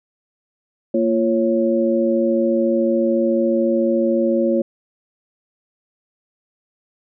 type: tone cluster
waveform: sine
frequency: 231 / 344.9 / 551 Hz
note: A#3 / F4 / C#5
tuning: -16 / -22 / -11 cents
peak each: -19 dBFS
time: 0.94-4.62 s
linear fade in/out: 5 ms
effects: none